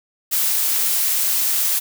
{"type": "noise", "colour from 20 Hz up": "blue", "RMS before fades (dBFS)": -19, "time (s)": [0.31, 1.8], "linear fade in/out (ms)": 20, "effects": []}